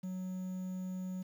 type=tone with quantisation; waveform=triangle; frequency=185 Hz; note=F#3; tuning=in tune; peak=-35 dBFS; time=0.03-1.23 s; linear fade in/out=10 ms; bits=10; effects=none